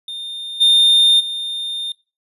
triangle tone with level steps, 3630 Hz, A#7, 47 cents flat, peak -24 / -7 / -20 dBFS, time 0.08-1.92 s, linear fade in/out 2 ms, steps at 0.6 / 1.19 s, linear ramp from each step 20 ms, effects noise-tail reverb RT60 0.3 s tail -22 dB re dry + resampled to 32000 Hz

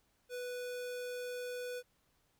square tone, 493.9 Hz, B4, in tune, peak -40 dBFS, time 0.29-1.83 s, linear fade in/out 50 ms, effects pink hiss -75 dBFS RMS until 2.39 s

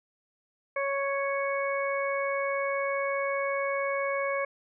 harmonic tone, 554.4 Hz, C#5, in tune, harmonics 1 / 2 / 3 / 4, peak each -29 / -33 / -37 / -34 dBFS, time 0.76-4.45 s, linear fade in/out 5 ms, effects none

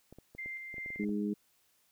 clicks, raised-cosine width 2 ms, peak -37 dBFS, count 11, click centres 0.126 / 0.186 / 0.35 / 0.46 / 0.742 / 0.782 / 0.861 / 0.904 / 0.96 / 1.038 / 1.092 s
sine tone with tremolo, 2093 Hz, C7, in tune, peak -38 dBFS, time 0.38-1.05 s, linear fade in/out 10 ms, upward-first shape square, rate 2.6 Hz, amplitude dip 35%
harmonic tone, 103.5 Hz, G#2, 5 cents flat, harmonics 2 / 3 / 4, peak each -32 / -37 / -40 dBFS, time 0.99-1.34 s, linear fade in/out 10 ms
effects white hiss -71 dBFS RMS until 1.91 s

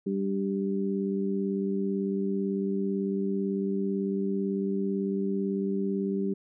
harmonic tone, 98 Hz, G2, in tune, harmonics 2 / 3 / 4, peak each -28 / -35 / -31 dBFS, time 0.06-6.34 s, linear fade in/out 10 ms, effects none

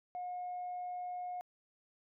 sine tone, 720 Hz, F#5, 47 cents flat, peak -37 dBFS, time 0.15-1.41 s, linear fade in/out 0 ms, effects tanh soft clip ceiling -35 dBFS

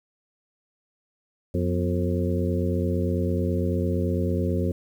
harmonic tone with a mistuned harmonic, 89 Hz, F2, 33 cents sharp, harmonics 1 / 2 / 3 / 4 / 5 / 6, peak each -25 / -28 / -30 / -31 / -32 / -33 dBFS, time 1.54-4.72 s, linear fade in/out 5 ms, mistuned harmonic 3, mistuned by -94 cents, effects 9-bit

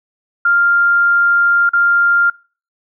sine tone with dropouts, 1396.9 Hz, F6, in tune, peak -9 dBFS, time 0.45-2.3 s, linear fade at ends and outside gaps 5 ms, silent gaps 1.693-1.733 s, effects noise-tail reverb RT60 0.4 s tail -25 dB re dry

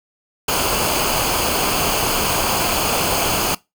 pink noise with comb filter, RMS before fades -19 dBFS, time 0.48-3.55 s, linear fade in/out 5 ms, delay 0.53 ms, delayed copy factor -0.6, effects noise-tail reverb RT60 0.2 s tail -21 dB re dry

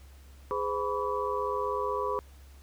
sine tone cluster, 415.1 / 511 / 989 / 1139 Hz, G#4 / C5 / B5 / C#6, -1 / -41 / +2 / +47 cents, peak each -33 / -34 / -33 / -34 dBFS, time 0.51-2.19 s, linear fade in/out 0 ms, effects added 68 Hz sine -49 dBFS peak until 2.62 s + pink hiss -60 dBFS RMS until 2.62 s

